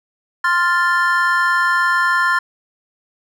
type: chord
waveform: triangle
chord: F major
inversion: second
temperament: equal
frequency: 1046.5 / 1396.9 / 1760 Hz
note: C6 / F6 / A6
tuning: 0 / 0 / 0 cents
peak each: -16 dBFS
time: 0.44-2.39 s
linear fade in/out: 5 ms
effects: none